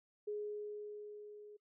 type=tone with level ramp; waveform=sine; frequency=417.9 Hz; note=G#4; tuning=11 cents sharp; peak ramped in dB=-37 to -52 dBFS; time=0.27-1.57 s; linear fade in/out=10 ms; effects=noise-tail reverb RT60 0.1 s tail -26 dB re dry